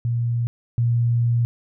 sine tone pair in turn, 118.4 / 118.4 Hz, A#2 / A#2, +27 / +27 cents, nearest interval unison, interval 0 cents, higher neither, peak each -19 / -16 dBFS, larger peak second, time 0.05-0.47 / 0.78-1.45 s, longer second, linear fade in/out 0 ms, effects none

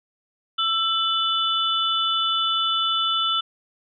sine tone cluster, 1334 / 2989 / 3496 Hz, E6 / F#7 / A7, +20 / +17 / -12 cents, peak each -24 dBFS, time 0.58-3.41 s, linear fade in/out 10 ms, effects none

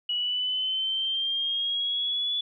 sine linear sweep, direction up, 2919 to 3444 Hz, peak -25 dBFS, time 0.09-2.41 s, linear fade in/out 5 ms, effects none

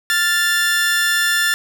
sawtooth tone pair together, 1396.9 / 1760 Hz, F6 / A6, 0 / 0 cents, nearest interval major third, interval 400 cents, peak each -18 / -12 dBFS, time 0.1-1.54 s, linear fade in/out 0 ms, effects none

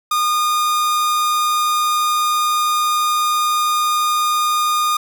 45% pulse tone, 1221 Hz, D#6, 33 cents flat, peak -15 dBFS, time 0.11-4.97 s, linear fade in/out 5 ms, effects none

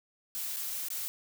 blue noise with dropouts, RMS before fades -36 dBFS, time 0.35-1.08 s, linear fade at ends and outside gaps 0 ms, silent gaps 0.562-0.568 / 0.885-0.903 s, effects none

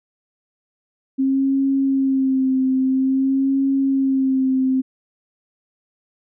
sine tone with vibrato, 266.6 Hz, C4, 33 cents sharp, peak -15 dBFS, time 1.18-4.82 s, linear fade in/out 20 ms, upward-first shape sine, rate 0.5 Hz, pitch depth 34 cents each way, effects none

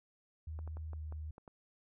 sine tone with pitch glide, 78.7 to 77.26 Hz, D#2 to D#2, +20 to -12 cents, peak -40 dBFS, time 0.47-1.31 s, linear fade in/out 5 ms, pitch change -32 cents, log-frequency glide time 0.92-1 s
clicks, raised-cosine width 1 ms, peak -38 dBFS, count 7, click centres 0.59 / 0.676 / 0.77 / 0.933 / 1.124 / 1.381 / 1.478 s
effects none

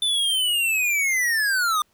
square linear sweep, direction down, 3541 to 1190 Hz, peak -20 dBFS, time 0.02-1.82 s, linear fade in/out 2 ms, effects pink hiss -65 dBFS RMS until 1.93 s

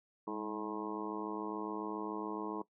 harmonic tone with a mistuned harmonic, 107.1 Hz, A2, 46 cents flat, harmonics 2 / 3 / 4 / 5 / 6 / 7 / 8 / 9 / 10, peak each -46 / -41 / -43 / -53 / -52 / -53 / -49 / -45 / -46 dBFS, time 0.27-2.62 s, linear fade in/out 5 ms, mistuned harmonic 2, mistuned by -66 cents, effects noise-tail reverb RT60 0.1 s tail -18 dB re dry

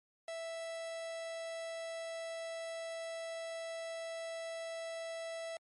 45% pulse tone, 659.3 Hz, E5, in tune, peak -40 dBFS, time 0.28-5.57 s, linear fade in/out 2 ms, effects MP3 48 kbps

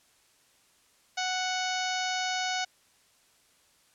harmonic tone, 740 Hz, F#5, in tune, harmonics 1 / 2 / 3 / 4 / 5 / 6 / 7 / 8 / 9, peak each -32 / -35 / -37 / -38 / -39 / -40 / -40 / -41 / -42 dBFS, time 1.17-2.65 s, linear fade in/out 10 ms, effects white hiss -64 dBFS RMS until 3.94 s + low-pass 10000 Hz 12 dB/octave

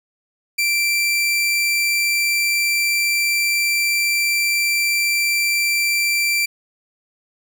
sawtooth tone, 2349 Hz, D7, in tune, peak -13 dBFS, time 0.58-6.46 s, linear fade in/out 10 ms, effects none

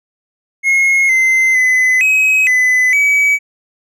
triangle tone with pitch steps, 2161 / 2068 / 2022 / 2542 / 2010 / 2279 Hz, C#7 / C7 / B6 / D#7 / B6 / C#7, -45 / -21 / +40 / +36 / +30 / +47 cents, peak -7 dBFS, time 0.63-3.39 s, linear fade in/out 50 ms, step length 460 ms, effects none

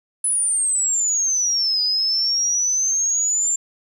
sine exponential two-way sweep, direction down then up, 10180 to 4936 to 7330 Hz, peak -17 dBFS, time 0.24-3.56 s, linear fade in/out 5 ms, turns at 1.82 s, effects 8-bit

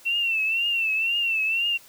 sine tone with vibrato, 2700 Hz, E7, 41 cents sharp, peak -21 dBFS, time 0.05-1.78 s, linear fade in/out 20 ms, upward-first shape triangle, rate 2 Hz, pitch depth 95 cents each way, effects white hiss -51 dBFS RMS until 1.88 s

